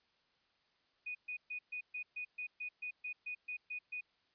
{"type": "tone bursts", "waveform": "sine", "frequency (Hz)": 2479, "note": "D#7", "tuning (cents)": -7, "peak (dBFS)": -39, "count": 14, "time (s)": [1.06, 4.01], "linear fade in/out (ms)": 10, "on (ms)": 90, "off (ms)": 130, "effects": ["white hiss -75 dBFS RMS until 4.34 s", "resampled to 11025 Hz"]}